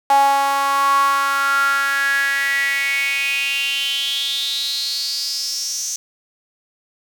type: tone with high-pass filter sweep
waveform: sawtooth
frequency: 277.2 Hz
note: C#4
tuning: in tune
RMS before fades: -19 dBFS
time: 0.1-5.96 s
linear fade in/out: 0 ms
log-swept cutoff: 820 to 6200 Hz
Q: 8.3
effects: none